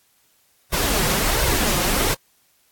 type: noise with flanger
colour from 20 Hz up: pink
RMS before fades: -20 dBFS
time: 0.72-2.15 s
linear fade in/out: 20 ms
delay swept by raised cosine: 1.9 to 5.7 ms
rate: 1.4 Hz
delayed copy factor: +0.6
effects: white hiss -61 dBFS RMS until 2.71 s + AAC 64 kbps